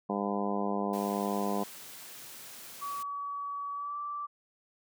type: harmonic tone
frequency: 101 Hz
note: G#2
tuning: 48 cents flat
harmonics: 2 / 3 / 4 / 5 / 6 / 7 / 8 / 9 / 10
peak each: -33 / -39 / -37 / -39 / -41 / -37 / -41 / -42 / -39 dBFS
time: 0.09-1.64 s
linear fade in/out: 10 ms
type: high-pass noise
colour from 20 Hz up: white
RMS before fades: -47 dBFS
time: 0.93-3.03 s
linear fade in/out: 5 ms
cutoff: 110 Hz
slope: 96 dB/octave
type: tone with pitch glide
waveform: sine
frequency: 1137 to 1166.3 Hz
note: C#6 to D6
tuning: +44 to -12 cents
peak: -34 dBFS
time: 2.81-4.27 s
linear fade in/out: 20 ms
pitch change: +44 cents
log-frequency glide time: 3.73-3.98 s
effects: none